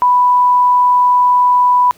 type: tone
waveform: sine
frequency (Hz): 989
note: B5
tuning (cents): +2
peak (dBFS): -7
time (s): 0.02-1.91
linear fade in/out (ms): 0
effects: pink hiss -46 dBFS RMS until 1.97 s + high-pass 80 Hz 12 dB/octave